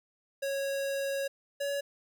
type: tone pair in turn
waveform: square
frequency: 551 / 563.9 Hz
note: C#5 / C#5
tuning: -11 / +30 cents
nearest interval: unison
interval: 41 cents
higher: second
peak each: -31 / -31 dBFS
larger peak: neither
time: 0.42-1.28 / 1.6-1.81 s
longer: first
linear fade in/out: 10 ms
effects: 12-bit